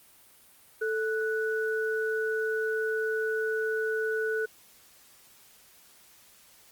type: tone pair together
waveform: sine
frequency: 440 / 1480 Hz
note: A4 / F#6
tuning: 0 / 0 cents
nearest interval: octave + major sixth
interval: 2100 cents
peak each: -28 / -31 dBFS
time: 0.81-4.46 s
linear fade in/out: 10 ms
effects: white hiss -57 dBFS RMS until 6.71 s + Opus 32 kbps